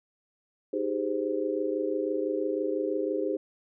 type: chord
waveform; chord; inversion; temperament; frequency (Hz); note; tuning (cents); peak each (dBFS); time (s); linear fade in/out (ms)
sine; Ab major seventh; second; just; 311.5 / 389.3 / 415.3 / 519.1; Eb4 / G4 / Ab4 / C5; +2 / -12 / 0 / -14; -32; 0.73-3.37; 5
effects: none